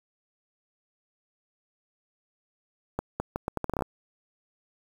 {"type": "accelerating click train", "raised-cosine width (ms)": 1, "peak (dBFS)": -14, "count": 12, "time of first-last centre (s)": [2.99, 3.822], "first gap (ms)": 210, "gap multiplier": 0.76, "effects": ["7-bit"]}